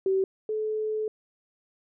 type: tone pair in turn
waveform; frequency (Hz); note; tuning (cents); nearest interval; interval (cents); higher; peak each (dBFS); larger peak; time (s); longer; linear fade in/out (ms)
sine; 383.1 / 431.8; G4 / A4; -40 / -33; major second; 207; second; -21 / -26; first; 0.06-0.24 / 0.49-1.08; second; 2
effects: none